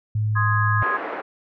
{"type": "tone", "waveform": "sine", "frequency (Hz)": 107.1, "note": "A2", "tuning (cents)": -46, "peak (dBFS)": -19, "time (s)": [0.15, 0.83], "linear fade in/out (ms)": 5}
{"type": "chord", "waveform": "sine", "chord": "Ab major", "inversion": "first", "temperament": "equal", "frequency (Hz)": [1046.5, 1244.5, 1661.2], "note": ["C6", "Eb6", "Ab6"], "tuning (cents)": [0, 0, 0], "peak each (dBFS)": [-25, -25, -23], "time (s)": [0.35, 0.98], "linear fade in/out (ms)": 20}
{"type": "band-pass noise", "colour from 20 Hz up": "pink", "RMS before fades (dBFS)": -30, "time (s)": [0.81, 1.22], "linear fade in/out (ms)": 20, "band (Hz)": [320, 1900], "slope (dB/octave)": 24}
{"effects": []}